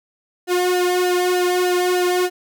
sawtooth tone with flanger, 360 Hz, F#4, 47 cents flat, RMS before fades -18 dBFS, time 0.47-2.3 s, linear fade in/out 50 ms, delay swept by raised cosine 0.85 to 2.05 ms, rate 3.3 Hz, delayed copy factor -0.9, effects none

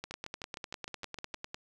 two click trains, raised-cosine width 0.2 ms, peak -21 / -24 dBFS, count 16 / 9, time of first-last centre 0.04-1.545 / 0.11-1.341 s, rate 9.97 / 6.5 Hz, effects none

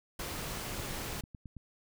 pink noise, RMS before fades -39 dBFS, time 0.19-1.21 s, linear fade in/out 5 ms
click train, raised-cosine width 5 ms, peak -33 dBFS, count 9, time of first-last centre 0.69-1.567 s, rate 9.12 Hz
effects none

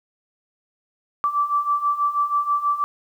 sine beating tone pair, 1160 / 1166.2 Hz, D6 / D6, -22 / -13 cents, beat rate 6.2 Hz, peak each -24 / -20 dBFS, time 1.24-2.84 s, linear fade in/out 0 ms, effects 9-bit

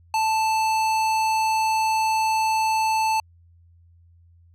sine tone with hard clipping, 880 Hz, A5, in tune, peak -21 dBFS, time 0.14-3.2 s, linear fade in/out 2 ms, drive 17 dB, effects added 85 Hz sine -51 dBFS peak until 4.54 s

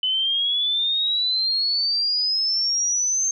sine exponential sweep, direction up, 3008 to 6370 Hz, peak -19 dBFS, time 0.03-3.31 s, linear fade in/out 2 ms, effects none

